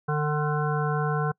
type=harmonic tone; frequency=149.9 Hz; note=D3; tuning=36 cents sharp; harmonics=1 / 3 / 5 / 7 / 9 / 10; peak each=-25 / -30 / -32 / -33 / -35 / -35 dBFS; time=0.08-1.32 s; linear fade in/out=10 ms; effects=noise-tail reverb RT60 0.1 s tail -26 dB re dry